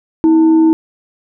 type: tone with frequency modulation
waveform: sine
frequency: 321.6 Hz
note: E4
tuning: 43 cents flat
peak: -6 dBFS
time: 0.24-0.73 s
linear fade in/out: 0 ms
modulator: 572 Hz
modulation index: 0.26
effects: none

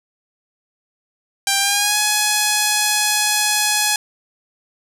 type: tone with pitch glide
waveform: 5% pulse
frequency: 790 to 841.8 Hz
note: G5 to G#5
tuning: +13 to +23 cents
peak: -3 dBFS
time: 1.47-3.96 s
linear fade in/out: 2 ms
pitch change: +110 cents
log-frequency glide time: 1.59-1.98 s
effects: none

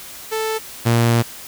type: tone pair in turn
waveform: sawtooth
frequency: 440 / 117.11 Hz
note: A4 / A#2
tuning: 0 / +8 cents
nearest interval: octave + major seventh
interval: 2292 cents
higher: first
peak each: -16 / -9 dBFS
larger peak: second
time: 0.31-0.59 / 0.85-1.23 s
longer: second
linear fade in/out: 20 ms
effects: white hiss -36 dBFS RMS until 1.47 s

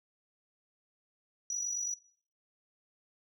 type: tone with amplitude modulation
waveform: sine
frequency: 5860 Hz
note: F#8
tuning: 18 cents flat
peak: -29 dBFS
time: 1.5-1.94 s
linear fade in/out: 2 ms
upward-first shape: sine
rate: 49 Hz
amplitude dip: 70%
effects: noise-tail reverb RT60 0.5 s tail -19 dB re dry + tanh soft clip ceiling -28 dBFS

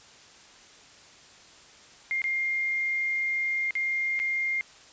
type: tone with dropouts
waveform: sine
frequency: 2117 Hz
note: C7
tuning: 20 cents sharp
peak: -25 dBFS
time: 2.11-4.61 s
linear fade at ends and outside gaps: 0 ms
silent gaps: 2.218-2.241 / 3.708-3.753 / 4.192-4.199 s
effects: white hiss -52 dBFS RMS until 4.92 s + resampled to 16000 Hz

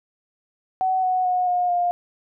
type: tone with pitch steps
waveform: sine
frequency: 751 / 739.4 / 727.9 / 716.7 / 705.6 Hz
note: F#5 / F#5 / F#5 / F5 / F5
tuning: +26 / -1 / -29 / +45 / +18 cents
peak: -18 dBFS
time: 0.81-1.91 s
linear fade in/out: 0 ms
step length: 220 ms
effects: none

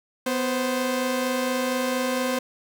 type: tone pair together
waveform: sawtooth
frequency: 249.5 / 523.3 Hz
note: B3 / C5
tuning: +18 / 0 cents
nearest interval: octave + minor second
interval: 1282 cents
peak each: -22 dBFS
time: 0.26-2.39 s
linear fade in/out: 5 ms
effects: none

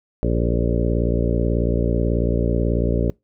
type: harmonic tone with a mistuned harmonic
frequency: 58.27 Hz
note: A#1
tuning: in tune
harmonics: 1 / 2 / 3 / 4 / 5 / 6 / 7 / 8 / 9 / 10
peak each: -21 / -24 / -26 / -27 / -28 / -29 / -29 / -30 / -31 / -31 dBFS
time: 0.23-3.1 s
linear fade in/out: 0 ms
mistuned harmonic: 8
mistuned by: -42 cents
effects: noise-tail reverb RT60 0.2 s tail -25 dB re dry

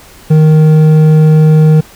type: tone with hard clipping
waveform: triangle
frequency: 155.56 Hz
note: D#3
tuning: in tune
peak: -4 dBFS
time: 0.3-1.81 s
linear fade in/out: 10 ms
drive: 10 dB
effects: pink hiss -37 dBFS RMS until 1.95 s

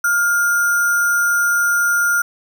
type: tone with sample-and-hold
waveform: sine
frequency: 1413 Hz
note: F6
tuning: 20 cents sharp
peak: -13 dBFS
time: 0.04-2.22 s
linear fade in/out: 5 ms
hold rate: 7350 Hz
effects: none

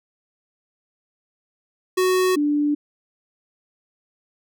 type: tone pair in turn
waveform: square / sine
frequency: 370 / 293.7 Hz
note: F#4 / D4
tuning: 0 / 0 cents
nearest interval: major third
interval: 400 cents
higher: first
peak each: -17 dBFS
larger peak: neither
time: 1.97-2.36 / 2.36-2.75 s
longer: neither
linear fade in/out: 10 ms
effects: none

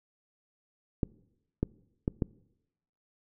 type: clicks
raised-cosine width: 3 ms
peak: -14 dBFS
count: 4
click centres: 1.032 / 1.63 / 2.079 / 2.222 s
effects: noise-tail reverb RT60 0.9 s tail -23 dB re dry

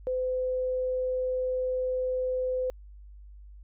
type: tone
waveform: sine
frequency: 510 Hz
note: C5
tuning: 44 cents flat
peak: -26 dBFS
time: 0.07-2.7 s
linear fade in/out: 0 ms
effects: added 50 Hz sine -45 dBFS peak until 3.63 s

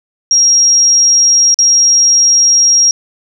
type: tone with dropouts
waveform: sine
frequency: 5620 Hz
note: F8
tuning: 10 cents sharp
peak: -5 dBFS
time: 0.31-2.91 s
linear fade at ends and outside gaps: 1 ms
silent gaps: 1.543-1.588 s
effects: 7-bit

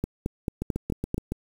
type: two click trains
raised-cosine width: 3 ms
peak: -15 / -13 dBFS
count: 6 / 6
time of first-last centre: 0.62-1.32 / 0.04-1.144 s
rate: 7.14 / 4.53 Hz
effects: 7-bit

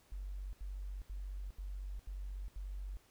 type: tone bursts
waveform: sine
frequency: 47.68 Hz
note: G1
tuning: 47 cents flat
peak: -40 dBFS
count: 6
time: 0.12-2.97 s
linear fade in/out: 0 ms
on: 410 ms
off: 78 ms
effects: pink hiss -68 dBFS RMS until 3.1 s

